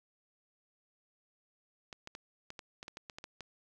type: clicks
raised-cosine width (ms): 0.2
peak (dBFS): -27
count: 12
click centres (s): 1.928 / 2.074 / 2.151 / 2.504 / 2.592 / 2.829 / 2.881 / 2.971 / 3.098 / 3.185 / 3.241 / 3.407
effects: none